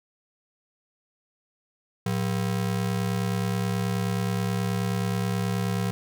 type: ring-modulated tone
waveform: square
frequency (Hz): 146.83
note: D3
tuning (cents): 0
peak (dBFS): -22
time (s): 2.06-5.91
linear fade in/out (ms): 0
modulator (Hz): 34.7
effects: none